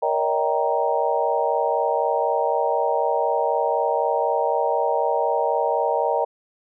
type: tone cluster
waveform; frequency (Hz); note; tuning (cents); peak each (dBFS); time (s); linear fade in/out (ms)
sine; 469.5 / 569 / 633 / 783 / 935; A#4 / C#5 / D#5 / G5 / A#5; +12 / +45 / +30 / -2 / +5; -25; 0.02-6.25; 10
effects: none